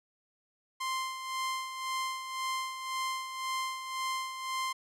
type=tone with tremolo; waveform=sawtooth; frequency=1046.5 Hz; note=C6; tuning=in tune; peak=-27 dBFS; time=0.8-4.73 s; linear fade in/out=10 ms; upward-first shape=sine; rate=1.9 Hz; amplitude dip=60%; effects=low-pass 11000 Hz 12 dB/octave

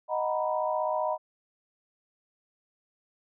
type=chord; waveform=sine; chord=B major seventh; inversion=first; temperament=equal; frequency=622.3 / 740 / 932.3 / 987.8 Hz; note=D#5 / F#5 / A#5 / B5; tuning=0 / 0 / 0 / 0 cents; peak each=-29 / -33 / -34 / -32 dBFS; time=0.08-1.18 s; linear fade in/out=50 ms; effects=none

